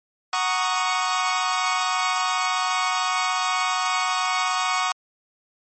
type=chord; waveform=sawtooth; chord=D# minor seventh; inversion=first; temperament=equal; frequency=740 / 932.3 / 1108.7 / 1244.5 Hz; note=F#5 / A#5 / C#6 / D#6; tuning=0 / 0 / 0 / 0 cents; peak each=-23 / -26 / -21 / -23 dBFS; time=0.33-4.92 s; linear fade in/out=2 ms; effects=MP3 32 kbps